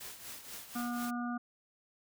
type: noise with tremolo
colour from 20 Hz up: white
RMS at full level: -44 dBFS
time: 0-1.11 s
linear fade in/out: 10 ms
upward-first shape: triangle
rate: 4.1 Hz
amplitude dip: 70%
type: harmonic tone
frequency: 241.2 Hz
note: B3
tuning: 41 cents flat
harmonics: 1 / 3 / 5 / 6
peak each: -35 / -43 / -43 / -45 dBFS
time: 0.75-1.38 s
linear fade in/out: 10 ms
effects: none